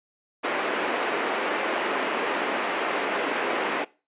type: band-pass noise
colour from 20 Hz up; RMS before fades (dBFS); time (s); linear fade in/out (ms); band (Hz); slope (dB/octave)
pink; -27; 0.43-3.85; 20; 310 to 2700; 24
effects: noise-tail reverb RT60 0.3 s tail -20 dB re dry + resampled to 8000 Hz